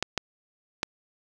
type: clicks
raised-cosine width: 0.2 ms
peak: -8 dBFS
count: 3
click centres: 0.026 / 0.177 / 0.831 s
effects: none